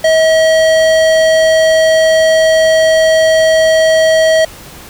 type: tone with hard clipping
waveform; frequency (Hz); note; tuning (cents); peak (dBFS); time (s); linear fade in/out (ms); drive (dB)
sine; 640; D#5; +49; -8; 0.04-4.45; 5; 17
effects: pink hiss -33 dBFS RMS until 4.89 s